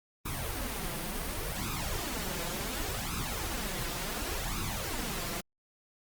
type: noise with flanger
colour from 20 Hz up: pink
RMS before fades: -35 dBFS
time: 0.25-5.41 s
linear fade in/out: 10 ms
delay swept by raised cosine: 0.78 to 5.88 ms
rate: 0.69 Hz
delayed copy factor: +0.75
effects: Opus 32 kbps